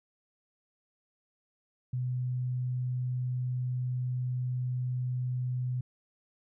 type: tone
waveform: sine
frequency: 125.7 Hz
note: B2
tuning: 31 cents sharp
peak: -29 dBFS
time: 1.93-5.81 s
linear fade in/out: 5 ms
effects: none